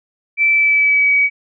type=tone with pitch glide; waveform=sine; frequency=2326 to 2269 Hz; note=D7 to C#7; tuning=-17 to +40 cents; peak=-10 dBFS; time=0.37-1.3 s; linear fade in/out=50 ms; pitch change=-43 cents; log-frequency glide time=0.5-1.13 s; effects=none